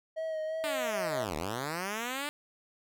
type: tone with vibrato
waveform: triangle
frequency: 634 Hz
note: D#5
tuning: 32 cents sharp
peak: -30 dBFS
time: 0.16-1.25 s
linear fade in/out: 20 ms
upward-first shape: sine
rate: 2.9 Hz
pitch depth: 27 cents each way
type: linear two-way sweep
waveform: 5% pulse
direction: down then up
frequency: 305.6 to 72.1 to 298.7 Hz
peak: -22 dBFS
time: 0.64-2.29 s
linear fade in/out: 0 ms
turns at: 1.36 s
effects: none